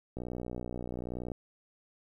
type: click train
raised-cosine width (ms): 2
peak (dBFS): -25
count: 71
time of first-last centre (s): 0.17-1.318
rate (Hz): 61
effects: 11-bit